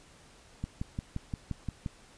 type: click train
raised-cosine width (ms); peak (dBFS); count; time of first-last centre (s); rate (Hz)
5; -21; 8; 0.64-1.862; 5.73
effects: pink hiss -57 dBFS RMS until 2.17 s + resampled to 22050 Hz